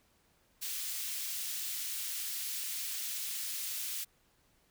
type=high-pass noise; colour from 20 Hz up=white; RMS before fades=-38 dBFS; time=0.61-4.05 s; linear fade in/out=20 ms; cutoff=2500 Hz; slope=12 dB/octave; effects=pink hiss -70 dBFS RMS until 4.7 s